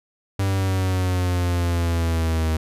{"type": "exponential sweep", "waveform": "45% pulse", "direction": "down", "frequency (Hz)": [98, 79.1], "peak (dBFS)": -19, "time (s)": [0.39, 2.57], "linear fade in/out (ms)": 5, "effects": ["resampled to 32000 Hz"]}